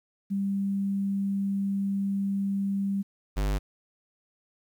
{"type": "tone pair in turn", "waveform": ["sine", "square"], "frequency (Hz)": [197.4, 49.89], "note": ["G3", "G1"], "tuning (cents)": [12, 31], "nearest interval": "2 octaves", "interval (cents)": 2381, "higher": "first", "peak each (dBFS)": -25, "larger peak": "neither", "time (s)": [[0.3, 3.03], [3.36, 3.59]], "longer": "first", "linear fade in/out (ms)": 20, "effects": ["10-bit"]}